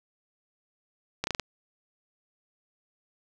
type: slowing click train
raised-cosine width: 0.2 ms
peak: -11 dBFS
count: 5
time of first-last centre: 1.24-1.397 s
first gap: 31 ms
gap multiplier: 1.16
effects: none